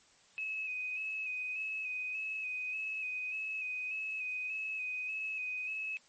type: tone with vibrato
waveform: sine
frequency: 2543 Hz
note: D#7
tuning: 37 cents sharp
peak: -35 dBFS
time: 0.38-5.97 s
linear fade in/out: 0 ms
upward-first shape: square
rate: 1.7 Hz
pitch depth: 28 cents each way
effects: white hiss -64 dBFS RMS until 6.08 s + MP3 32 kbps